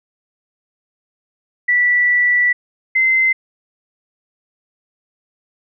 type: tone pair in turn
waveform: sine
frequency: 1961 / 2067 Hz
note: B6 / C7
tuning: -13 / -22 cents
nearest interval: minor second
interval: 91 cents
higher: second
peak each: -11 dBFS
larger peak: neither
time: 1.68-2.53 / 2.95-3.33 s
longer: first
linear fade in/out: 10 ms
effects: none